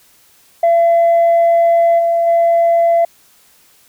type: tone with level steps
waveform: sine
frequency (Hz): 677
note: E5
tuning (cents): +46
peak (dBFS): -6 / -10 / -7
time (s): 0.63-3.05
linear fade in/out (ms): 5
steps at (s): 1.98 / 2.26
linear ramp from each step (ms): 20
effects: tanh soft clip ceiling -6 dBFS + white hiss -50 dBFS RMS until 3.88 s